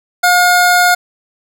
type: tone pair together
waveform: square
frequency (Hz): 715 / 1434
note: F5 / F6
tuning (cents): +41 / +45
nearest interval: octave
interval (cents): 1204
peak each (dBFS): -11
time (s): 0.23-0.95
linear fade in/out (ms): 10
effects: none